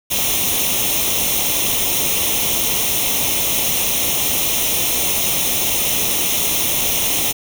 white noise with comb filter, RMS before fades -18 dBFS, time 0.1-7.33 s, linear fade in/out 20 ms, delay 0.32 ms, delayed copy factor +0.75, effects none

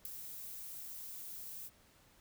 violet noise with ADSR envelope, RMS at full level -37 dBFS, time 0.05-1.7 s, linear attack 4 ms, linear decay 6 ms, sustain -10 dB, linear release 38 ms, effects pink hiss -66 dBFS RMS until 2.2 s

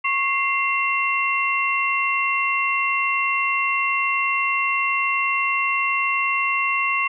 sine tone cluster, 1098 / 2097 / 2729 Hz, C#6 / C7 / F7, -17 / +3 / -41 cents, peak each -23 dBFS, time 0.04-7.08 s, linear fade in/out 10 ms, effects none

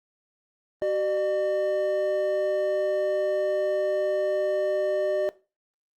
triangle tone pair together, 379.8 / 602.9 Hz, F#4 / D5, +45 / +45 cents, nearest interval minor sixth, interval 800 cents, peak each -26 / -22 dBFS, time 0.82-5.29 s, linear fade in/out 0 ms, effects noise-tail reverb RT60 0.3 s tail -18 dB re dry + Opus 32 kbps

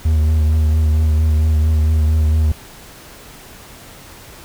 triangle tone with vibrato, 77.78 Hz, D#2, in tune, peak -9 dBFS, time 0.05-2.52 s, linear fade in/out 5 ms, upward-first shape triangle, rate 4.4 Hz, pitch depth 36 cents each way, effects pink hiss -39 dBFS RMS until 4.44 s

